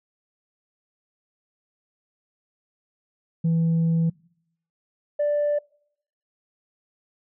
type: tone pair in turn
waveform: sine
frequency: 164.81 / 587.3 Hz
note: E3 / D5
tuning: 0 / 0 cents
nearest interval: octave + minor seventh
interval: 2200 cents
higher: second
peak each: -16 / -18 dBFS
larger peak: first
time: 3.44-4.1 / 5.19-5.59 s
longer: first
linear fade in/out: 10 ms
effects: noise-tail reverb RT60 0.7 s tail -26 dB re dry + tanh soft clip ceiling -17 dBFS